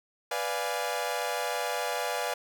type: chord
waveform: sawtooth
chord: B diminished seventh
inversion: none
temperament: equal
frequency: 493.9 / 587.3 / 698.5 / 830.6 Hz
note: B4 / D5 / F5 / Ab5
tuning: 0 / 0 / 0 / 0 cents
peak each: -31 dBFS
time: 0.31-2.34 s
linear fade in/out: 5 ms
effects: none

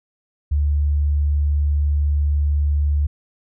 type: tone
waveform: sine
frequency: 73 Hz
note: D2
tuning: 10 cents flat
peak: -15 dBFS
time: 0.51-3.07 s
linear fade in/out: 10 ms
effects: none

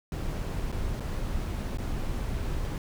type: noise with dropouts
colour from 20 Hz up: brown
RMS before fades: -31 dBFS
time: 0.12-2.78 s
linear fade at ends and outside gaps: 1 ms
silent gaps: 0.718-0.725 / 0.999-1.005 / 1.773-1.784 s
effects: none

